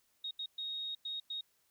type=tone bursts at uneven times; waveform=sine; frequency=3746 Hz; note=A#7; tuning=8 cents sharp; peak=-37 dBFS; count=5; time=0.24-0.31 / 0.39-0.46 / 0.58-0.95 / 1.05-1.2 / 1.3-1.41 s; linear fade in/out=5 ms; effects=white hiss -74 dBFS RMS until 1.7 s